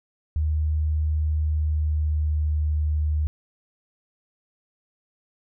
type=tone with pitch glide; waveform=sine; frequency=76.9 to 76.02 Hz; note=D#2 to D#2; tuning=-20 to -40 cents; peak=-20 dBFS; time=0.36-3.27 s; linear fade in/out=0 ms; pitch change=-20 cents; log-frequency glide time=1.34-2.54 s; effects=none